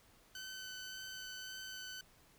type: tone with vibrato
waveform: 15% pulse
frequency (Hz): 1519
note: F#6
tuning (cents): +45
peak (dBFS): -39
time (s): 0.35-2.01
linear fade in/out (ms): 2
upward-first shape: sine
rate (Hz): 1.8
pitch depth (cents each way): 10
effects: pink hiss -66 dBFS RMS until 2.38 s